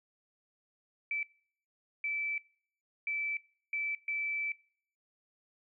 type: tone bursts at uneven times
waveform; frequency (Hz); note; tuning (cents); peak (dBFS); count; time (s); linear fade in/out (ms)
sine; 2318; D7; -23; -31; 5; 1.11-1.23 / 2.04-2.38 / 3.07-3.37 / 3.73-3.95 / 4.08-4.52; 2
effects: noise-tail reverb RT60 0.6 s tail -25 dB re dry